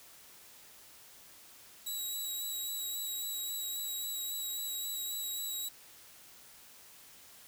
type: tone with vibrato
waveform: 10% pulse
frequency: 3880 Hz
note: B7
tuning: 31 cents flat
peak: -29 dBFS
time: 1.86-5.69 s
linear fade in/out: 10 ms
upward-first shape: sine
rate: 3.7 Hz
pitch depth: 23 cents each way
effects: white hiss -56 dBFS RMS until 7.47 s